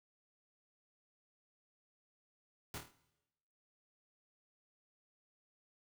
pink noise with echo, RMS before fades -44 dBFS, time 2.74-2.78 s, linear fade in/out 2 ms, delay 26 ms, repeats 5, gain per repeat -5 dB, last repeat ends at 2.91 s, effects noise-tail reverb RT60 1.0 s tail -18 dB re dry

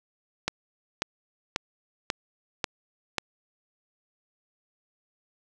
click train, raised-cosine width 0.2 ms, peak -8 dBFS, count 6, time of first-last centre 0.48-3.183 s, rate 1.85 Hz, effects none

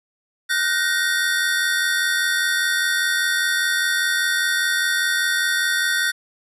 square tone cluster, 1445 / 1530 / 1866 / 3554 Hz, F#6 / G6 / A#6 / A7, -41 / -42 / +1 / +17 cents, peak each -26 / -23 / -24 / -27 dBFS, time 0.49-6.12 s, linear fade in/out 20 ms, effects resampled to 32000 Hz

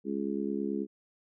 harmonic tone, 69.3 Hz, C#2, in tune, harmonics 3 / 4 / 5 / 6, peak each -34 / -35 / -36 / -37 dBFS, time 0.04-0.87 s, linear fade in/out 50 ms, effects none

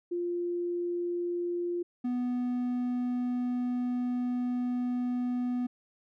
sine / triangle tone pair in turn, 349.2 / 246.9 Hz, F4 / B3, 0 / 0 cents, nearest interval tritone, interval 600 cents, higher first, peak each -29 / -26 dBFS, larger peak second, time 0.11-1.83 / 2.04-5.67 s, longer second, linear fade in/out 10 ms, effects none

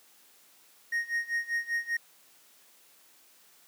triangle tone with tremolo, 1864.7 Hz, A#6, in tune, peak -24 dBFS, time 0.92-1.97 s, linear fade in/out 5 ms, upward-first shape sine, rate 5.1 Hz, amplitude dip 90%, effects white hiss -60 dBFS RMS until 3.67 s + high-pass 200 Hz 12 dB/octave

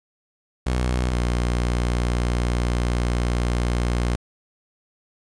sawtooth tone pair in turn, 62.1 / 60.02 Hz, B1 / B1, +10 / -49 cents, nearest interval minor second, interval 59 cents, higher first, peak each -16 dBFS, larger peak neither, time 0.66-1.11 / 1.11-4.16 s, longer second, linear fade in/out 10 ms, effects resampled to 22050 Hz + 7-bit

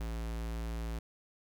square tone, 56.3 Hz, A1, 40 cents sharp, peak -36 dBFS, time 0-0.99 s, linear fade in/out 5 ms, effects none

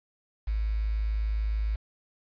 sine tone with quantisation, 53.4 Hz, G#1, 49 cents sharp, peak -25 dBFS, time 0.47-1.76 s, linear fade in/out 10 ms, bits 8, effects resampled to 11025 Hz

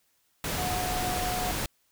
sine tone in noise, 727 Hz, F#5, 31 cents flat, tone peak -31 dBFS, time 0.58-1.51 s, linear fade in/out 2 ms, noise pink, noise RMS -31 dBFS, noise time 0.44-1.66 s, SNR -3 dB, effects white hiss -70 dBFS RMS until 1.91 s

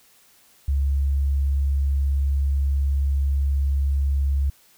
sine tone, 69.3 Hz, C#2, in tune, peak -18 dBFS, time 0.68-4.5 s, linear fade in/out 5 ms, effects white hiss -56 dBFS RMS until 4.77 s

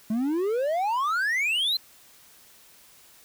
triangle exponential sweep, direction up, 210 to 4193 Hz, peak -21 dBFS, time 0.1-1.77 s, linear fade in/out 5 ms, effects white hiss -54 dBFS RMS until 3.24 s

